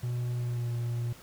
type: tone with pitch glide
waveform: triangle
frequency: 121.9 to 118.84 Hz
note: B2 to A#2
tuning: -22 to +34 cents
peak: -27 dBFS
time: 0.03-1.13 s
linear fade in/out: 5 ms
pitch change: -44 cents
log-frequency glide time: 0.37-0.74 s
effects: pink hiss -52 dBFS RMS until 1.22 s